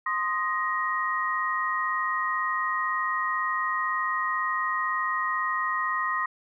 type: tone cluster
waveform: sine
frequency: 1047 / 1241 / 1883 Hz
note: C6 / D#6 / A#6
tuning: +1 / -5 / +17 cents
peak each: -29 dBFS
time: 0.06-6.26 s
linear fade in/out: 5 ms
effects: none